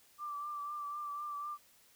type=tone with vibrato; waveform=sine; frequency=1174.7 Hz; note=D6; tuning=in tune; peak=-38 dBFS; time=0.18-1.58 s; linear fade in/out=50 ms; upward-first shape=triangle; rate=4 Hz; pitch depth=37 cents each way; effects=white hiss -65 dBFS RMS until 1.95 s